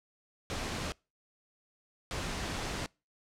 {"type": "noise bursts at uneven times", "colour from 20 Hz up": "pink", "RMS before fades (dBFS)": -36, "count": 2, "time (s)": [[0.5, 0.92], [2.11, 2.86]], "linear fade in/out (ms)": 0, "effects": ["noise-tail reverb RT60 0.3 s tail -26 dB re dry", "low-pass 7000 Hz 12 dB/octave"]}